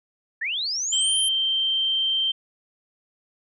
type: linear sweep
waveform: sine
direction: up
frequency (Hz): 1673 to 11140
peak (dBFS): -24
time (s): 0.41-1.29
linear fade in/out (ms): 10
type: tone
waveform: sine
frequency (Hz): 3136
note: G7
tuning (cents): 0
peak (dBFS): -20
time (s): 0.92-2.32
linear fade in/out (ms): 10
effects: none

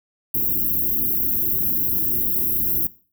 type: band-stop noise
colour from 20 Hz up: white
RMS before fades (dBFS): -21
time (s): 0.34-2.87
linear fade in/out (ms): 5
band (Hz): 390 to 12000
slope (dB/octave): 96
effects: noise-tail reverb RT60 0.4 s tail -19 dB re dry

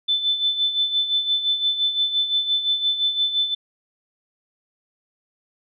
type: tone with tremolo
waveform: sine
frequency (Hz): 3520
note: A7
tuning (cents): 0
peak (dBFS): -16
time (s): 0.08-3.55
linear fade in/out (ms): 10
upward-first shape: sine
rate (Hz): 5.8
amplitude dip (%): 65
effects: none

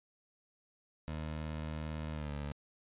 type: tone with pitch glide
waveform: 20% pulse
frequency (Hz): 77.78 to 72.57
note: D#2 to D2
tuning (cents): 0 to -20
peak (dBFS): -33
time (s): 1.08-2.52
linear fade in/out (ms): 0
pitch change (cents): -120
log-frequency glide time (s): 2.12-2.33
effects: resampled to 8000 Hz

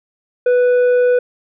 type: tone with tanh clipping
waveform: triangle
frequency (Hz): 493.9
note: B4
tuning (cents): 0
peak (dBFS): -11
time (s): 0.46-1.19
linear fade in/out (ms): 5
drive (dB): 10
effects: none

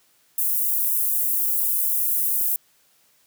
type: high-pass noise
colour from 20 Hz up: pink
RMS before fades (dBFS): -22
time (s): 0.38-2.56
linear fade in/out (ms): 2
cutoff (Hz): 12000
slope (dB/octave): 24
effects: white hiss -61 dBFS RMS until 3.26 s + high-pass 80 Hz 12 dB/octave

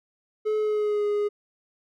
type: tone with pitch glide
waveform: triangle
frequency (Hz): 429 to 414.1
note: A4 to G#4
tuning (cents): -44 to -5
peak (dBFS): -20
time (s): 0.45-1.29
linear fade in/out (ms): 20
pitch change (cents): -61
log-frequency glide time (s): 0.57-1.05
effects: none

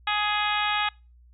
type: harmonic tone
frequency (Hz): 417.7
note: G#4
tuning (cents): +10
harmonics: 2 / 3 / 4 / 5 / 6 / 7 / 8 / 9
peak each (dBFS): -28 / -29 / -31 / -33 / -31 / -36 / -32 / -35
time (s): 0.07-0.89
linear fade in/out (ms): 5
effects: noise-tail reverb RT60 0.3 s tail -26 dB re dry + added 60 Hz sine -51 dBFS peak until 1.33 s

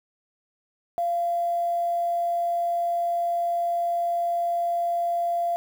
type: tone with quantisation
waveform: sine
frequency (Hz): 690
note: F5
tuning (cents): -21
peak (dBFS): -22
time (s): 0.98-5.56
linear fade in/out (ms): 0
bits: 8
effects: none

